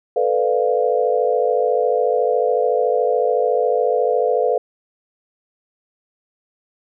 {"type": "chord", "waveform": "sine", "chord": "B half-diminished seventh", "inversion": "third", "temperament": "equal", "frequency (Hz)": [440, 493.9, 587.3, 698.5], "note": ["A4", "B4", "D5", "F5"], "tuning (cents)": [0, 0, 0, 0], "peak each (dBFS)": [-20, -18, -23, -22], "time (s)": [0.16, 4.58], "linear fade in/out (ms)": 5, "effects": []}